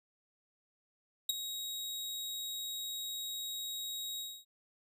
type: tone with ADSR envelope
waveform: sawtooth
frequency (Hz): 3796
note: A#7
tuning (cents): +31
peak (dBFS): -23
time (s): 1.29-4.45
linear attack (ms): 5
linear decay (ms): 18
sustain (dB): -12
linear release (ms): 260
effects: none